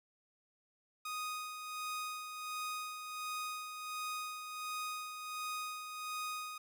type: tone with tremolo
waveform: sawtooth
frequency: 1244.5 Hz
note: D#6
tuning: in tune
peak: -34 dBFS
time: 1.05-6.58 s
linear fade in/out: 5 ms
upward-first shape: sine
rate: 1.4 Hz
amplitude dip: 50%
effects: none